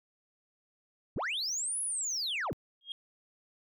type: linear two-way sweep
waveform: sine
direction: up then down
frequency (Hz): 36 to 10670 to 43.35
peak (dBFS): -29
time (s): 1.16-2.53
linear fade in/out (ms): 0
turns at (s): 1.81
type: tone with exponential growth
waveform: sine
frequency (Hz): 3251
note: G#7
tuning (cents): -38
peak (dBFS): -31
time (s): 2.81-2.92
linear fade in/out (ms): 1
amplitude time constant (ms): 22
effects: tanh soft clip ceiling -30 dBFS

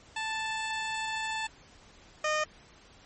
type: tone pair in turn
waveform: 15% pulse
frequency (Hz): 880 / 613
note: A5 / D#5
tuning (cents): 0 / -26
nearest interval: tritone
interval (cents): 626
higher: first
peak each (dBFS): -25 / -20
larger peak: second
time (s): 0.16-1.47 / 2.24-2.44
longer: first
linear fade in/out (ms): 5
effects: pink hiss -56 dBFS RMS until 3.05 s + MP3 32 kbps

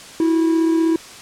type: tone pair together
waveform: triangle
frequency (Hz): 326.5 / 362.4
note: E4 / F#4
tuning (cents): -17 / -36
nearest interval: major second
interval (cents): 181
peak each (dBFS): -12 / -23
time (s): 0.2-0.96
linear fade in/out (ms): 2
effects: white hiss -38 dBFS RMS until 1.21 s + low-pass 8000 Hz 12 dB/octave

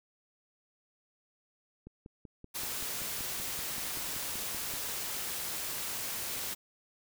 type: click train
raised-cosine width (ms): 3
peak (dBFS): -34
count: 16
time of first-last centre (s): 1.87-4.738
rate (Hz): 5.23
type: noise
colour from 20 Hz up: white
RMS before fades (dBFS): -37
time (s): 2.54-6.55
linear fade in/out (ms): 20
effects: none

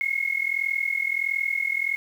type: tone with amplitude modulation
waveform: sine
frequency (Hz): 2168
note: C#7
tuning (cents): -39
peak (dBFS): -19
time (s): 0.01-1.96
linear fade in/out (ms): 0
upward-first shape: sine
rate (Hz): 41.5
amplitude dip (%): 85
effects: 8-bit

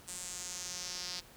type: tone with band-pass filter sweep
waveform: sawtooth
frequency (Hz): 179.7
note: F3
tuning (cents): +50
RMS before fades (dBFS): -42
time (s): 0.07-1.21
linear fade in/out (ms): 20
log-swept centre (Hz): 8300 to 4900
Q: 3.4
effects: pink hiss -57 dBFS RMS until 1.36 s

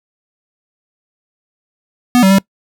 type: tone with pitch steps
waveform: square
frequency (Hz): 246 / 191.6 / 194.7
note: B3 / G3 / G3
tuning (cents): -7 / -39 / -12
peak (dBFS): -7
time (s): 2.15-2.384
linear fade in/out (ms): 0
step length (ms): 78
effects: noise-tail reverb RT60 0.1 s tail -24 dB re dry

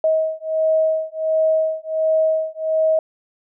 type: beating tone pair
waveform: sine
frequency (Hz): 634 / 635.4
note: D#5 / D#5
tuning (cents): +32 / +36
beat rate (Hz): 1.4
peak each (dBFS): -19 / -19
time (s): 0.04-2.99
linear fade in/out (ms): 2
effects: none

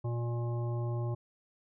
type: harmonic tone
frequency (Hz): 118.8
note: A#2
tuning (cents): +33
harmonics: 1 / 3 / 5 / 7 / 9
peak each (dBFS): -31 / -41 / -45 / -48 / -50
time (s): 0.04-1.15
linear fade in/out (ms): 10
effects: none

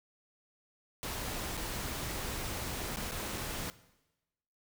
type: noise with dropouts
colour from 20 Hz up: pink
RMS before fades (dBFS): -38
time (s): 1.03-3.7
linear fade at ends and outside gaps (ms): 0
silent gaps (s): 1.57-1.575 / 2.96-2.97 / 3.112-3.119 / 3.375-3.379
effects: noise-tail reverb RT60 1.0 s tail -18 dB re dry

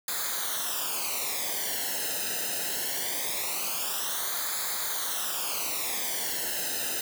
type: noise with flanger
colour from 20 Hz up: white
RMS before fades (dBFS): -31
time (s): 0.08-7.01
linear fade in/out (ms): 2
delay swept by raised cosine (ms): 0.35 to 0.89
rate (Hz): 0.22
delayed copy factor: -0.8
effects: none

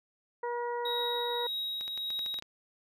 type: harmonic tone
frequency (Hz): 479.2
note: A#4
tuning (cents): +48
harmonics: 1 / 2 / 3 / 4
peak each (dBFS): -34 / -35 / -46 / -46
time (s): 0.43-1.47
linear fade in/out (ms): 5
type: tone with tremolo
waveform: triangle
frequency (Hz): 3807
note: A#7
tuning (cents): +36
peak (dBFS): -30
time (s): 0.85-2.4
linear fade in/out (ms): 5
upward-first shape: triangle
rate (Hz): 1.7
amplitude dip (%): 35
type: clicks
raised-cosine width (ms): 0.2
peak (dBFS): -27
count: 9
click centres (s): 1.81 / 1.879 / 1.976 / 2.104 / 2.192 / 2.262 / 2.342 / 2.388 / 2.424
effects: none

